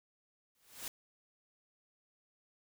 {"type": "noise with exponential growth", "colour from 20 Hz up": "white", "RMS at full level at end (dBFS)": -39, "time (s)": [0.55, 0.88], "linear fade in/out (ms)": 2, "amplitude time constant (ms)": 70, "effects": []}